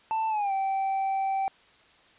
triangle tone with pitch glide, 886 to 775.8 Hz, A5 to G5, +12 to -18 cents, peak -23 dBFS, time 0.11-1.48 s, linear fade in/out 0 ms, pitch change -230 cents, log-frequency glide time 0.29-0.52 s, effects white hiss -58 dBFS RMS until 2.18 s + resampled to 8000 Hz

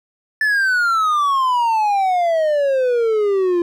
triangle exponential sweep, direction down, 1760 to 341.3 Hz, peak -12 dBFS, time 0.41-3.62 s, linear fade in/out 2 ms, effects none

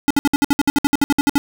square tone bursts, 284.9 Hz, C#4, 48 cents sharp, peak -12 dBFS, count 16, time 0.08-1.38 s, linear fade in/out 0 ms, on 25 ms, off 60 ms, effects none

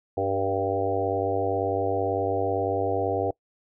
harmonic tone with a mistuned harmonic, 98 Hz, G2, in tune, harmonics 1 / 3 / 4 / 5 / 6 / 7 / 8, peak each -33 / -33 / -30 / -28 / -33 / -30 / -32 dBFS, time 0.17-3.31 s, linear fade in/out 5 ms, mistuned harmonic 5, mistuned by -27 cents, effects noise-tail reverb RT60 0.1 s tail -23 dB re dry

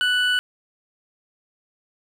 triangle tone pair together, 1485 / 2970 Hz, F#6 / F#7, +6 / +6 cents, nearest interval octave, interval 1200 cents, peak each -18 / -20 dBFS, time 0.01-0.39 s, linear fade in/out 0 ms, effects none

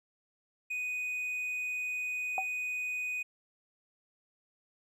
triangle tone, 2489 Hz, D#7, in tune, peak -31 dBFS, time 0.7-3.23 s, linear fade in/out 10 ms
sine tone with exponential decay, 764 Hz, G5, 45 cents flat, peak -25 dBFS, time 2.38-2.47 s, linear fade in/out 1 ms, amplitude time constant 18 ms
effects none

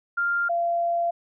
sine tone pair in turn, 1396.9 / 685.7 Hz, F6 / F5, 0 / -32 cents, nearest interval octave, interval 1232 cents, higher first, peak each -21 dBFS, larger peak neither, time 0.17-0.49 / 0.49-1.11 s, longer second, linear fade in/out 10 ms, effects none

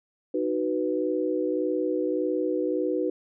sine chord, B major, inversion first, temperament just, 308.7 / 370.4 / 493.9 Hz, D#4 / F#4 / B4, -14 / +2 / 0 cents, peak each -28 dBFS, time 0.34-3.1 s, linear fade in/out 5 ms, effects none

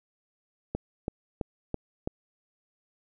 click train, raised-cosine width 2 ms, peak -16 dBFS, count 5, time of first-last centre 0.75-2.075 s, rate 3.02 Hz, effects none

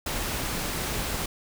pink noise, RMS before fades -30 dBFS, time 0.06-1.26 s, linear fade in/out 5 ms, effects none

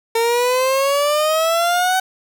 30% pulse exponential sweep, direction up, 453.9 to 758 Hz, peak -12 dBFS, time 0.15-2 s, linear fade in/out 5 ms, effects none

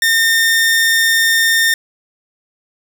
sawtooth tone, 1819 Hz, A#6, 43 cents flat, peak -7 dBFS, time 0.02-1.74 s, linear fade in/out 2 ms, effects 8-bit

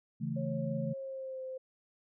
sine chord, A major, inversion first, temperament equal with one note detuned, 138.59 / 163.68 / 220 Hz, C#3 / E3 / A3, 0 / -12 / 0 cents, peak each -37 dBFS, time 0.2-0.94 s, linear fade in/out 20 ms
sine tone with pitch glide, 546 to 520.4 Hz, C#5 to C5, -26 to -9 cents, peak -38 dBFS, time 0.36-1.58 s, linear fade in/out 10 ms, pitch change -83 cents, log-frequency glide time 0.83-1.42 s
effects none

